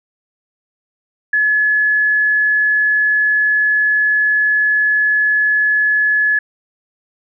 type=tone; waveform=sine; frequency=1706 Hz; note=G#6; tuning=46 cents sharp; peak=-11 dBFS; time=1.33-6.39 s; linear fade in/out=5 ms; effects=none